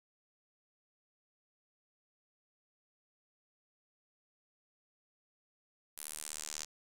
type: tone with band-pass filter sweep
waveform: sawtooth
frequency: 76.2 Hz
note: D#2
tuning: 36 cents flat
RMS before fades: -44 dBFS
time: 5.97-6.65 s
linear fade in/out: 10 ms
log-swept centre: 11000 to 6400 Hz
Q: 2.4
effects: none